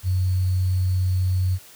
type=tone with sample-and-hold; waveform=sine; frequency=92.4 Hz; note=F#2; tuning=2 cents flat; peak=-18 dBFS; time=0.03-1.59 s; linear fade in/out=50 ms; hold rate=4410 Hz; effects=white hiss -47 dBFS RMS until 1.75 s